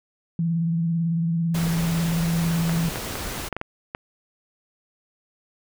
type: tone with vibrato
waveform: sine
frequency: 166.7 Hz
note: E3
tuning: 20 cents sharp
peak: -20 dBFS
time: 0.39-2.89 s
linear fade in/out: 2 ms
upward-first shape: sine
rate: 18 Hz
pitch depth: 38 cents each way
type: noise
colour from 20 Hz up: pink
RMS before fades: -31 dBFS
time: 1.54-3.49 s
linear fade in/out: 10 ms
type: clicks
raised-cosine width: 0.5 ms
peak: -14 dBFS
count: 7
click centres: 2.695 / 2.958 / 3.155 / 3.527 / 3.566 / 3.614 / 3.949 s
effects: none